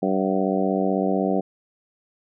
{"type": "harmonic tone with a mistuned harmonic", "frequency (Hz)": 95.9, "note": "G2", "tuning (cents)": -37, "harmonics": [2, 3, 4, 5, 6, 7, 8], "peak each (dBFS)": [-24, -26, -27, -28, -29, -29, -30], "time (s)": [0.02, 1.41], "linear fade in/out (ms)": 10, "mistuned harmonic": 8, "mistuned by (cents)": -41, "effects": []}